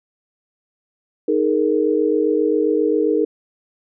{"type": "chord", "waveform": "sine", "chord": "D# suspended fourth", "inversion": "none", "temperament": "equal with one note detuned", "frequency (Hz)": [311.1, 418.7, 466.2], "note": ["D#4", "G#4", "A#4"], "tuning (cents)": [0, 14, 0], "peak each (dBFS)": -19, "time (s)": [1.28, 3.25], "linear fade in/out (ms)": 5, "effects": []}